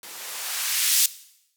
violet noise with band-pass filter sweep, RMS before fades -25 dBFS, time 0.03-1.06 s, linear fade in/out 2 ms, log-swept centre 230 to 4100 Hz, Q 0.74, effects noise-tail reverb RT60 0.8 s tail -18 dB re dry

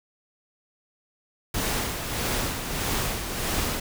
pink noise with tremolo, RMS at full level -26 dBFS, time 1.54-3.8 s, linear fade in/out 5 ms, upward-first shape sine, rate 1.6 Hz, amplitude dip 50%, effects none

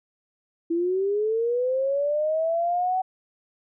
sine linear sweep, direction up, 328.9 to 756 Hz, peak -21 dBFS, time 0.7-3.02 s, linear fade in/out 10 ms, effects none

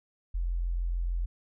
sine tone, 43.28 Hz, F1, 15 cents flat, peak -27 dBFS, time 0.34-1.26 s, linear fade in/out 10 ms, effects none

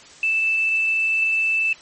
sine tone with quantisation, 2641 Hz, E7, 3 cents sharp, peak -17 dBFS, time 0.23-1.73 s, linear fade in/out 2 ms, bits 7, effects white hiss -45 dBFS RMS until 1.81 s + MP3 32 kbps

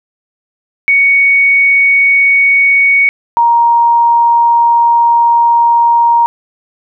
sine tone pair in turn, 2231 / 938 Hz, C#7 / A#5, +11 / +11 cents, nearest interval octave + minor third, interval 1500 cents, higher first, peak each -5 dBFS, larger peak neither, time 0.88-3.09 / 3.37-6.26 s, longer second, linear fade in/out 0 ms, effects none

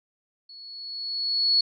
sine tone with level ramp, 4383 Hz, C#8, 20 cents flat, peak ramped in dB -43 to -16 dBFS, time 0.49-1.61 s, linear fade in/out 5 ms, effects none

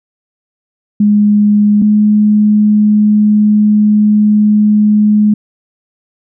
sine tone pair in turn, 207.7 / 210.5 Hz, G#3 / G#3, 0 / +24 cents, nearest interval unison, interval 24 cents, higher second, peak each -5 dBFS, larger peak neither, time 1-1.82 / 1.82-5.34 s, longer second, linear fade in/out 5 ms, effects none

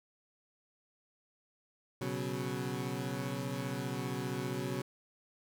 20% pulse chord, B suspended second, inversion none, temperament equal, 123.47 / 138.59 / 185 Hz, B2 / C#3 / F#3, 0 / 0 / 0 cents, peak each -34 / -34 / -36 dBFS, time 2.01-4.82 s, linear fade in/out 5 ms, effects none

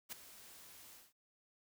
white noise with ADSR envelope, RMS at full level -43 dBFS, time 0.09-1.13 s, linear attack 34 ms, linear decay 7 ms, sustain -14 dB, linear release 190 ms, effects none

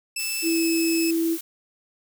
15% pulse tone with pitch glide, 2637 to 2596 Hz, E7 to E7, 0 to -27 cents, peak -19 dBFS, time 0.16-1.11 s, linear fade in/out 5 ms, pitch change -27 cents, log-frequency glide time 0.42-0.59 s
blue noise, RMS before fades -35 dBFS, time 0.19-1.41 s, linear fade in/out 5 ms
sine tone, 329.6 Hz, E4, in tune, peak -20 dBFS, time 0.42-1.38 s, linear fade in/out 50 ms
effects none

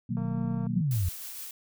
sine chord, B major seventh, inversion none, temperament just, 123.47 / 154.34 / 185.21 / 231.5 Hz, B2 / D#3 / F#3 / A#3, 0 / -14 / +2 / -12 cents, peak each -32 / -36 / -32 / -33 dBFS, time 0.09-0.82 s, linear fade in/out 10 ms
click train, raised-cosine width 1 ms, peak -32 dBFS, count 115, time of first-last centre 0.17-0.668 s, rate 229 Hz
sine exponential sweep, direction down, 188.1 to 82.41 Hz, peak -24 dBFS, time 0.76-1.09 s, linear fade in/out 5 ms
blue noise with tremolo, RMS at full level -39 dBFS, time 0.91-1.51 s, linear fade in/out 2 ms, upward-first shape sine, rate 6.5 Hz, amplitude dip 25%
effects none

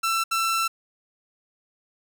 sawtooth tone bursts at uneven times, 1339 Hz, E6, 27 cents sharp, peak -18 dBFS, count 2, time 0.03-0.24 / 0.31-0.68 s, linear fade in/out 10 ms, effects none

